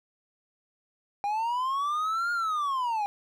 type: linear two-way sweep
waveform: triangle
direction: up then down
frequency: 800 to 1426 to 800 Hz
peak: -24 dBFS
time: 1.24-3.06 s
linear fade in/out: 0 ms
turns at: 2.32 s
effects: none